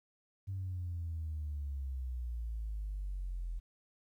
sine exponential sweep, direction down, 98 to 41.46 Hz, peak -35 dBFS, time 0.47-3.6 s, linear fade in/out 20 ms, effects tanh soft clip ceiling -32 dBFS + 12-bit

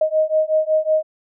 sine beating tone pair, 622.3 / 627.7 Hz, D#5 / D#5, 0 / +15 cents, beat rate 5.4 Hz, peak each -18 dBFS, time 0.01-1.03 s, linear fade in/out 5 ms, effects none

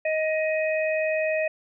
harmonic tone, 627 Hz, D#5, 13 cents sharp, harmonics 1 / 3 / 4, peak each -23 / -32 / -30 dBFS, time 0.05-1.48 s, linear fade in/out 5 ms, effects none

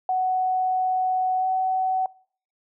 sine tone with pitch glide, 744 to 752.2 Hz, F#5 to F#5, +9 to +28 cents, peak -20 dBFS, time 0.09-2.06 s, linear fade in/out 2 ms, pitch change +19 cents, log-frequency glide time 1.37-1.47 s, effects noise-tail reverb RT60 0.5 s tail -24 dB re dry

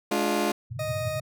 20% pulse chord, D diminished, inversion second, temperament just, 211.4 / 293.7 / 352.4 Hz, Ab3 / D4 / F4, +31 / 0 / +16 cents, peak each -23 / -24 / -22 dBFS, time 0.11-0.52 s, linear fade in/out 5 ms
pink band-pass noise, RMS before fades -34 dBFS, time 0.7-1.21 s, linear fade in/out 5 ms, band 100 to 130 Hz, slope 48 dB/octave
40% pulse tone, 622.3 Hz, D#5, in tune, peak -28 dBFS, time 0.79-1.2 s, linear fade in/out 5 ms
effects none

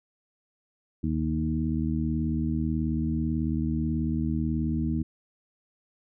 harmonic tone with a mistuned harmonic, 78.3 Hz, D#2, 11 cents sharp, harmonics 1 / 2 / 3 / 4, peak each -30 / -30 / -29 / -32 dBFS, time 1.03-5.03 s, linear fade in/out 10 ms, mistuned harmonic 1, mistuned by -27 cents, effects none

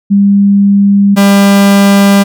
sine / 45% pulse tone pair in turn, 200.1 / 199.2 Hz, G3 / G3, +36 / +28 cents, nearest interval unison, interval 8 cents, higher first, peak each -3 dBFS, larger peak neither, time 0.1-1.16 / 1.16-2.24 s, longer second, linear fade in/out 20 ms, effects none

